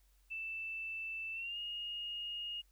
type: tone with pitch glide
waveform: sine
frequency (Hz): 2650 to 2857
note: E7 to F7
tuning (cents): +9 to +39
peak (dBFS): -39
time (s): 0.3-2.62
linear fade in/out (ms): 20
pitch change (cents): +130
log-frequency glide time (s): 1.33-1.58
effects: added 47 Hz sine -66 dBFS peak until 2.71 s + white hiss -75 dBFS RMS until 2.71 s